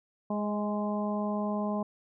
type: harmonic tone with a mistuned harmonic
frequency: 207.7 Hz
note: G#3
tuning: in tune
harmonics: 1 / 2 / 3 / 4 / 5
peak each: -30 / -39 / -35 / -39 / -39 dBFS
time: 0.3-1.83 s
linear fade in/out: 5 ms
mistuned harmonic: 3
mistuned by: +18 cents
effects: none